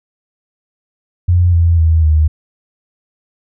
sine tone with pitch steps, 88.3 / 84.51 / 80.88 / 77.4 Hz, F2 / E2 / E2 / D#2, +20 / +44 / -32 / -9 cents, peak -7 dBFS, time 1.28-2.28 s, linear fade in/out 10 ms, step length 250 ms, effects none

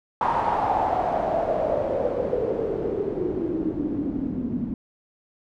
white noise with low-pass filter sweep, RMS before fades -25 dBFS, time 0.21-4.74 s, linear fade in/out 2 ms, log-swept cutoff 960 to 230 Hz, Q 6.6, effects none

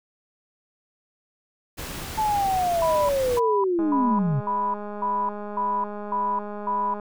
pink noise, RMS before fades -34 dBFS, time 1.77-3.4 s, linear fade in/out 20 ms
sine linear sweep, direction down, 880 to 125.4 Hz, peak -20 dBFS, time 2.17-4.41 s, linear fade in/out 20 ms
sine tone bursts, 987.8 Hz, B5, in tune, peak -22 dBFS, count 8, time 2.82-6.94 s, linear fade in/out 2 ms, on 270 ms, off 280 ms
click train, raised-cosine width 1 ms, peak -22 dBFS, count 665, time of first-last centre 3.79-6.998 s, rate 207 Hz
effects none

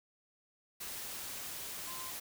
sine tone in noise, 1037 Hz, C6, 16 cents flat, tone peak -48 dBFS, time 1.87-2.11 s, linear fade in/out 10 ms, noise white, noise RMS -43 dBFS, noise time 0.8-2.2 s, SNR -8 dB, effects none

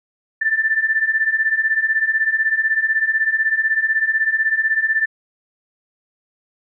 sine beating tone pair, 1760 / 1776 Hz, A6 / A6, 0 / +16 cents, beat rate 16 Hz, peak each -20 / -17 dBFS, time 0.41-5.06 s, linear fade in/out 10 ms, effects none

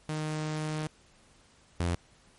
sawtooth tone pair in turn, 154.4 / 86.65 Hz, D#3 / F2, -13 / -13 cents, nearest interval minor seventh, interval 1000 cents, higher first, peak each -27 / -23 dBFS, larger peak second, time 0.09-0.87 / 1.8-1.95 s, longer first, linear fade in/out 0 ms, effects pink hiss -61 dBFS RMS until 2.38 s + MP3 48 kbps

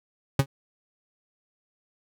40% pulse tone with exponential decay, 136.8 Hz, C#3, 23 cents flat, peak -14 dBFS, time 0.39-0.46 s, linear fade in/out 5 ms, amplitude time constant 15 ms, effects none

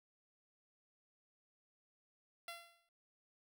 10% pulse tone with exponential decay, 683 Hz, F5, 39 cents flat, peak -35 dBFS, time 2.48-2.89 s, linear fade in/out 2 ms, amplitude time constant 89 ms, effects none

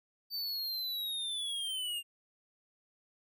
square linear sweep, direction down, 4606 to 2783 Hz, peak -35 dBFS, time 0.3-2.03 s, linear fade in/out 50 ms, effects none

